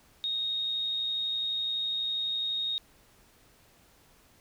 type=tone with amplitude modulation; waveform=sine; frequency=3729 Hz; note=A#7; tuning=in tune; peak=-27 dBFS; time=0.24-2.78 s; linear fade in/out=0 ms; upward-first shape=sine; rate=112 Hz; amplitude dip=30%; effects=pink hiss -61 dBFS RMS until 4.4 s